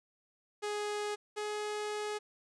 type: tone pair in turn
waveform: sawtooth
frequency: 416.5 / 420.4 Hz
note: G#4 / G#4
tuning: +5 / +21 cents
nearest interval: unison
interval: 16 cents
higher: second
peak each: -30 / -31 dBFS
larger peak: first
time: 0.62-1.16 / 1.36-2.19 s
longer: second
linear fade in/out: 20 ms
effects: resampled to 22050 Hz + 11-bit